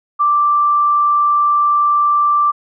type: tone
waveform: sine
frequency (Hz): 1174.7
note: D6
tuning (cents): 0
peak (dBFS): -10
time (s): 0.19-2.52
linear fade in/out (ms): 20
effects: none